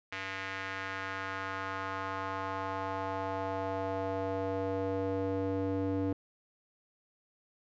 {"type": "tone with band-pass filter sweep", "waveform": "square", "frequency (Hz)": 96.1, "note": "G2", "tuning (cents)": -34, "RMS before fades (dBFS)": -35, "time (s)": [0.12, 6.13], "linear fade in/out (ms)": 5, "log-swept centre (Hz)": [2100, 350], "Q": 1.9, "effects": ["resampled to 16000 Hz"]}